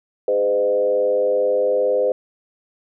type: tone with frequency modulation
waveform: sine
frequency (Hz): 511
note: C5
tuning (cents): -41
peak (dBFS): -15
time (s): 0.28-2.12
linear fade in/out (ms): 2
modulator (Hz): 99.7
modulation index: 0.86
effects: none